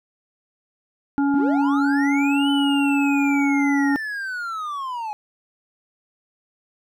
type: harmonic tone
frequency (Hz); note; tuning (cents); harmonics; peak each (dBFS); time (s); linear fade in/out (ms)
281; C#4; +24; 1 / 3 / 5; -17 / -27 / -31; 1.18-3.96; 0
type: linear two-way sweep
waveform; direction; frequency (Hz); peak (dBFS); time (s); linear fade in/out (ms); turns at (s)
triangle; up then down; 207.6 to 3022 to 827; -24; 1.34-5.13; 0; 2.5
effects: none